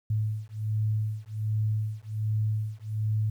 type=beating tone pair; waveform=sine; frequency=107.2 / 108.5 Hz; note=A2 / A2; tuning=-45 / -24 cents; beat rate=1.3 Hz; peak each=-29 dBFS; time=0.1-3.3 s; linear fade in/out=5 ms; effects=10-bit